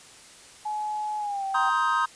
sine tone with pitch glide, 848 to 777.6 Hz, G#5 to G5, +36 to -14 cents, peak -27 dBFS, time 0.65-1.7 s, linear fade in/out 10 ms, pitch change -150 cents, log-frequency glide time 1.18-1.45 s
triangle chord, C minor seventh, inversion third, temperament just, 941.9 / 1046.5 / 1255.8 / 1569.8 Hz, Bb5 / C6 / Eb6 / G6, +18 / 0 / +16 / +2 cents, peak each -26 / -26 / -23 / -27 dBFS, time 1.54-2.06 s, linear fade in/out 10 ms
effects white hiss -49 dBFS RMS until 2.15 s + resampled to 22050 Hz

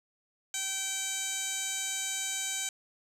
15% pulse tone with band-pass filter, 773 Hz, G5, 24 cents flat, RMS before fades -34 dBFS, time 0.54-2.69 s, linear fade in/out 2 ms, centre 6400 Hz, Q 2.3, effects 10-bit

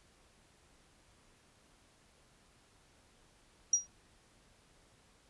sine tone with exponential decay, 5740 Hz, F8, 47 cents sharp, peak -21 dBFS, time 3.73-3.87 s, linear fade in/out 5 ms, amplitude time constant 30 ms, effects pink hiss -66 dBFS RMS until 5.29 s + resampled to 24000 Hz

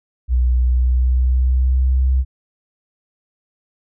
sine tone with pitch glide, 61.74 to 65.03 Hz, B1 to C2, 0 to -10 cents, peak -12 dBFS, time 0.28-2.25 s, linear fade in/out 50 ms, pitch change +90 cents, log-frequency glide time 0.6-2.1 s, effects none

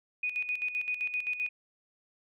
sine tone with tremolo, 2477 Hz, D#7, 8 cents flat, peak -28 dBFS, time 0.23-1.49 s, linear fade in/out 5 ms, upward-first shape square, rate 7.7 Hz, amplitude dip 65%, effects none

